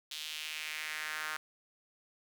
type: tone with high-pass filter sweep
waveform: sawtooth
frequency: 154.4 Hz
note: D#3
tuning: 13 cents flat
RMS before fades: -40 dBFS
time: 0.11-1.37 s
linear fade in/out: 5 ms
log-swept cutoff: 3500 to 1400 Hz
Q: 2.5
effects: none